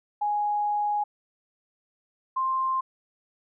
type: tone pair in turn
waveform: sine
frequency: 830.6 / 1051 Hz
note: G#5 / C6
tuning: 0 / +7 cents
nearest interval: major third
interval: 407 cents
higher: second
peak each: -23 dBFS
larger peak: neither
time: 0.21-1.04 / 2.36-2.81 s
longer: first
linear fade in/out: 10 ms
effects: none